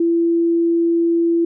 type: tone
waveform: sine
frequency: 336.7 Hz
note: E4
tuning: 37 cents sharp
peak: -13 dBFS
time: 0-1.45 s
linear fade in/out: 5 ms
effects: none